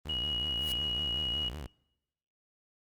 sawtooth tone with vibrato, 66.7 Hz, C2, 34 cents sharp, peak -35 dBFS, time 0.05-1.67 s, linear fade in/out 10 ms, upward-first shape sine, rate 5.4 Hz, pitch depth 290 cents each way
sine tone, 2900 Hz, F#7, 35 cents flat, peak -31 dBFS, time 0.09-1.49 s, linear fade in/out 5 ms
white noise with exponential growth, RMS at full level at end -37 dBFS, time 0.5-0.72 s, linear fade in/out 1 ms, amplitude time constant 46 ms
effects noise-tail reverb RT60 1.0 s tail -26 dB re dry + Opus 24 kbps

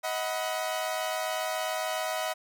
sawtooth chord, B major, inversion first, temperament equal with one note detuned, 632.8 / 740 / 987.8 Hz, D#5 / F#5 / B5, +29 / 0 / 0 cents, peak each -28 / -30 / -34 dBFS, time 0.03-2.34 s, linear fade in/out 20 ms, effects none

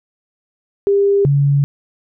sine tone pair in turn, 400 / 141.42 Hz, G4 / C#3, +35 / +35 cents, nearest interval octave + tritone, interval 1800 cents, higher first, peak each -10 dBFS, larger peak neither, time 0.87-1.25 / 1.25-1.64 s, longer second, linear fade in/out 0 ms, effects none

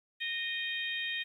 harmonic tone with a mistuned harmonic, 618 Hz, D#5, 12 cents flat, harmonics 3 / 4 / 5 / 6, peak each -37 / -38 / -39 / -40 dBFS, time 0.2-1.24 s, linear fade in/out 20 ms, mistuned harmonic 5, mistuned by +40 cents, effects 11-bit

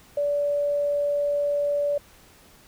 sine tone, 578 Hz, D5, 28 cents flat, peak -21 dBFS, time 0.17-1.98 s, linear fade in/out 5 ms, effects pink hiss -53 dBFS RMS until 2.67 s

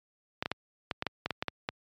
clicks, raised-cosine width 0.3 ms, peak -14 dBFS, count 11, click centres 0.425 / 0.459 / 0.516 / 0.912 / 1.024 / 1.067 / 1.26 / 1.307 / 1.425 / 1.483 / 1.689 s, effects high-pass 80 Hz 12 dB/octave + MP3 96 kbps

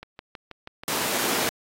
click train, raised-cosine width 0.3 ms, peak -22 dBFS, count 6, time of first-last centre 0.03-0.835 s, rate 6.21 Hz
pink high-pass noise, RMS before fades -26 dBFS, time 0.88-1.49 s, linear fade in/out 0 ms, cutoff 270 Hz, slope 12 dB/octave
effects AAC 48 kbps

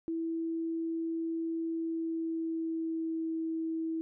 sine tone with pitch glide, 328.5 to 324.2 Hz, E4 to E4, -6 to -29 cents, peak -31 dBFS, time 0.08-4.01 s, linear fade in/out 0 ms, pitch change -23 cents, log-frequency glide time 1.67-3.31 s, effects none

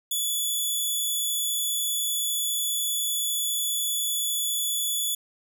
10% pulse tone, 3431 Hz, A7, 44 cents flat, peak -17 dBFS, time 0.11-5.15 s, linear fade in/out 5 ms, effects none

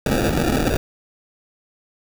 white noise with sample-and-hold, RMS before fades -19 dBFS, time 0.06-0.77 s, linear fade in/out 2 ms, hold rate 1050 Hz, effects none

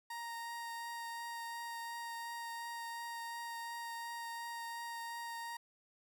30% pulse tone with vibrato, 932.3 Hz, A#5, in tune, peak -39 dBFS, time 0.1-5.57 s, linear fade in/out 5 ms, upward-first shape triangle, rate 2.8 Hz, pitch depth 11 cents each way, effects none

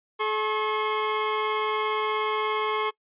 sawtooth tone pair together, 429 / 1081 Hz, A4 / C#6, -44 / -44 cents, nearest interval octave + major third, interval 1600 cents, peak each -23 dBFS, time 0.19-2.91 s, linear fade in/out 20 ms, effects noise-tail reverb RT60 0.1 s tail -23 dB re dry + resampled to 8000 Hz

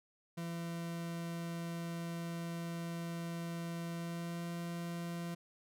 40% pulse tone with pitch glide, 168.9 to 170.86 Hz, E3 to F3, +42 to -38 cents, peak -38 dBFS, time 0.37-5.35 s, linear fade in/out 10 ms, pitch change +20 cents, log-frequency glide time 3.93-4.46 s, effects none

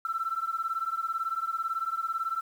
sine beating tone pair, 1328 / 1346 Hz, E6 / E6, +12 / +36 cents, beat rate 18 Hz, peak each -31 dBFS, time 0.05-2.41 s, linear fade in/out 2 ms, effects tanh soft clip ceiling -21 dBFS + 9-bit

